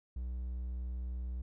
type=tone; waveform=triangle; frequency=61.74 Hz; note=B1; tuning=in tune; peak=-34 dBFS; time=0.16-1.42 s; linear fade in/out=5 ms; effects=none